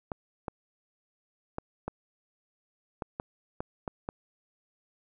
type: clicks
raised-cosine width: 1 ms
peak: -19 dBFS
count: 9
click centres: 0.118 / 0.482 / 1.584 / 1.88 / 3.022 / 3.199 / 3.605 / 3.878 / 4.089 s
effects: none